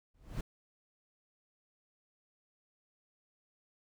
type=noise with exponential growth; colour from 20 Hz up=brown; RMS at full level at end=-32 dBFS; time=0.14-0.41 s; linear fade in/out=5 ms; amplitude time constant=58 ms; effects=none

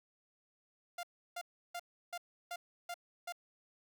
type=tone bursts; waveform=sawtooth; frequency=698.5 Hz; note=F5; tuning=in tune; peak=-36 dBFS; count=7; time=0.98-3.324 s; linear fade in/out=5 ms; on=52 ms; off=330 ms; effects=none

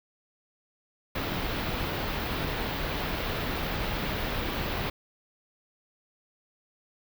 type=band-stop noise; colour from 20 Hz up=pink; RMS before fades=-31 dBFS; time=1.15-4.9 s; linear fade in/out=5 ms; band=4200 to 16000 Hz; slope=24 dB/octave; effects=none

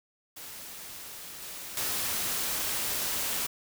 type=noise with level steps; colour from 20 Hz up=white; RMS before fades=-43 / -41 / -31 dBFS; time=0.36-3.47 s; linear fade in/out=10 ms; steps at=1.42 / 1.77 s; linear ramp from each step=2 ms; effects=none

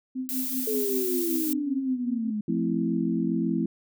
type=tone with tremolo; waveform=sine; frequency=258.4 Hz; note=C4; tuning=21 cents flat; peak=-26 dBFS; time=0.15-2.31 s; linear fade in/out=10 ms; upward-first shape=triangle; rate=5.2 Hz; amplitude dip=95%
type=noise; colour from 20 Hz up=violet; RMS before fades=-31 dBFS; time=0.29-1.53 s; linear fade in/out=0 ms
type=exponential sweep; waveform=sine; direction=down; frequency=438.6 to 207.7 Hz; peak=-26 dBFS; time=0.67-2.41 s; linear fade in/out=5 ms
type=chord; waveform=sine; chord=F major seventh; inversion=none; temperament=equal; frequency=174.61 / 220 / 261.6 / 329.6 Hz; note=F3 / A3 / C4 / E4; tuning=0 / 0 / 0 / 0 cents; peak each=-29 / -28 / -29 / -29 dBFS; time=2.48-3.66 s; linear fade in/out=5 ms
effects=none

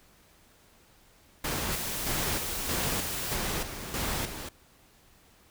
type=noise with tremolo; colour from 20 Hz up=pink; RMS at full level=-31 dBFS; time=1.44-4.49 s; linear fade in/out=5 ms; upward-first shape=square; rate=1.6 Hz; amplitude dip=60%
type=noise; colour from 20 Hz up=white; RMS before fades=-35 dBFS; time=1.68-3.38 s; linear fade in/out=50 ms
effects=pink hiss -60 dBFS RMS until 5.5 s

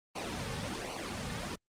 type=noise with flanger; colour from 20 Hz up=pink; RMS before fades=-37 dBFS; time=0.15-1.56 s; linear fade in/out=10 ms; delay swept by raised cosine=0.57 to 3.07 ms; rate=1.3 Hz; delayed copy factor=-0.8; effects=low-pass 7000 Hz 12 dB/octave + Opus 32 kbps

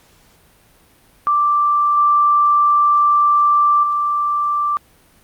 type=tone with level steps; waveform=sine; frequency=1174.7 Hz; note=D6; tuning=in tune; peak=-12 / -10 / -15 dBFS; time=1.27-4.77 s; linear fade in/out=0 ms; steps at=1.97 / 3.83 s; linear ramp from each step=5 ms; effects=pink hiss -52 dBFS RMS until 5.23 s + Opus 48 kbps

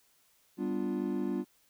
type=chord; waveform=triangle; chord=G dominant seventh; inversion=none; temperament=equal; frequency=196 / 246.9 / 293.7 / 349.2 Hz; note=G3 / B3 / D4 / F4; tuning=0 / 0 / 0 / 0 cents; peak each=-34 dBFS; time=0.57-1.45 s; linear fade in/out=50 ms; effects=white hiss -68 dBFS RMS until 1.69 s

